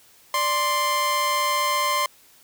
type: tone pair together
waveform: sawtooth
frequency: 588 / 1047.5 Hz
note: D5 / C6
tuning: +2 / +2 cents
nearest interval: minor seventh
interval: 1000 cents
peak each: -25 / -17 dBFS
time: 0.34-2.06 s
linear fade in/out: 2 ms
effects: white hiss -54 dBFS RMS until 2.43 s